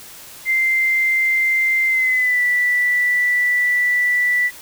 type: tone with pitch glide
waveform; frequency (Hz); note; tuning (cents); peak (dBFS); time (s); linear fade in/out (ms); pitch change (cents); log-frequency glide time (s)
sine; 2086 to 1968.9; C7 to B6; -6 to -6; -14; 0.45-4.51; 50; -100; 1.87-2.42
effects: white hiss -39 dBFS RMS until 4.61 s